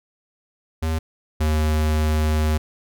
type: tone pair in turn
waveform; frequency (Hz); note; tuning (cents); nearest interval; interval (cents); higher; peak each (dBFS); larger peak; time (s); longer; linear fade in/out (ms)
square; 80 / 77.18; D#2 / D#2; +49 / -13; minor second; 62; first; -21 / -18; second; 0.82-0.99 / 1.4-2.58; second; 10
effects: none